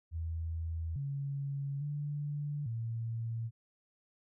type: tone with pitch steps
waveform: sine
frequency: 81.9 / 139.6 / 146.1 / 114.6 Hz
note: E2 / C#3 / D3 / A#2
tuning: -11 / +13 / -9 / -29 cents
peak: -34 dBFS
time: 0.11-3.51 s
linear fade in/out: 50 ms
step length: 850 ms
effects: none